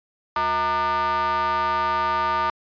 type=ring-modulated tone; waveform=square; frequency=140 Hz; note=C#3; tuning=18 cents sharp; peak=-18 dBFS; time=0.36-2.5 s; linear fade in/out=2 ms; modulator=1060 Hz; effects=resampled to 11025 Hz